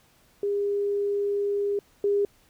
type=tone pair in turn; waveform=sine; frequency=405.1 / 405.1 Hz; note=G#4 / G#4; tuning=-43 / -43 cents; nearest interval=unison; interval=0 cents; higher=neither; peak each=-23 / -20 dBFS; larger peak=second; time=0.43-1.79 / 2.04-2.25 s; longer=first; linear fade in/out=2 ms; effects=pink hiss -61 dBFS RMS until 2.49 s